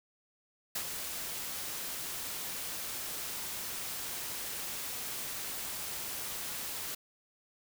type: noise with ADSR envelope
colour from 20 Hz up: white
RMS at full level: -34 dBFS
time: 0.75-6.95 s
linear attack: 7 ms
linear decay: 70 ms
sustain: -5 dB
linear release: 7 ms
effects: none